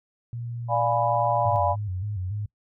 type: tone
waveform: sine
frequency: 118.4 Hz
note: A#2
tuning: 27 cents sharp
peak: -30 dBFS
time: 0.33-1.56 s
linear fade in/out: 0 ms
type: chord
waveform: sine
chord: D diminished seventh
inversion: none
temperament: equal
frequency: 587.3 / 698.5 / 830.6 / 987.8 Hz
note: D5 / F5 / Ab5 / Cb6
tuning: 0 / 0 / 0 / 0 cents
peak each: -26 dBFS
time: 0.68-1.76 s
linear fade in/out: 50 ms
type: tone with vibrato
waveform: sine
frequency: 98 Hz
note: G2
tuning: in tune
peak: -27 dBFS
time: 1.45-2.46 s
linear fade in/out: 5 ms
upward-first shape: square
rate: 3.5 Hz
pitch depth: 110 cents each way
effects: noise-tail reverb RT60 0.1 s tail -23 dB re dry